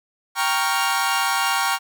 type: chord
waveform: sawtooth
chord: G half-diminished seventh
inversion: none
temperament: equal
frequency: 784 / 932.3 / 1108.7 / 1396.9 Hz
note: G5 / Bb5 / Db6 / F6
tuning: 0 / 0 / 0 / 0 cents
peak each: -21 dBFS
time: 0.35-1.79 s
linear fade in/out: 50 ms
effects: none